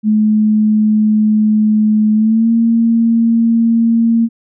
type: tone with pitch glide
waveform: sine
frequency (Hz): 214.2 to 229.6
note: A3 to A#3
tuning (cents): -46 to -26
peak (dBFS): -8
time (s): 0.03-4.29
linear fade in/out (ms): 50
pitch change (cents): +120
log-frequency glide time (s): 2.14-2.5
effects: none